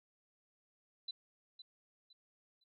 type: tone with echo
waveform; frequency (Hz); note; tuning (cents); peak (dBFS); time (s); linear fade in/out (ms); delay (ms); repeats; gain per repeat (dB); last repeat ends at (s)
sine; 4000; B7; +21; -39; 1.08-1.11; 5; 510; 3; -11; 2.64
effects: none